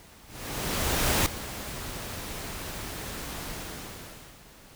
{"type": "noise with ADSR envelope", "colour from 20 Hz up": "pink", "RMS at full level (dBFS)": -23, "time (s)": [0.26, 4.46], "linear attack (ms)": 1000, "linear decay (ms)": 4, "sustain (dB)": -14, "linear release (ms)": 940, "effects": ["pink hiss -52 dBFS RMS until 4.75 s"]}